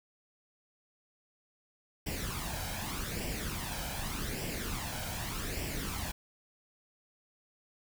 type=noise with flanger; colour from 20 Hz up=pink; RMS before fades=-37 dBFS; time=2.06-6.12 s; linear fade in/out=10 ms; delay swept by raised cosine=0.38 to 1.31 ms; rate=0.84 Hz; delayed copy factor=+0.6; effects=none